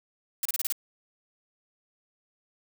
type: noise bursts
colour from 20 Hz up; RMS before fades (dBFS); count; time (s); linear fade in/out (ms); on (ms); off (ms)
blue; -28; 6; 0.43-0.724; 2; 24; 30
effects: none